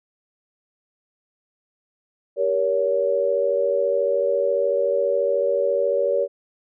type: chord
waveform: sine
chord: G diminished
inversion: none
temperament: just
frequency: 392 / 470.4 / 564.5 Hz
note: G4 / Bb4 / Db5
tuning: 0 / +16 / +31 cents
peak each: -26 / -23 / -20 dBFS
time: 2.36-6.28 s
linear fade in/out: 50 ms
effects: none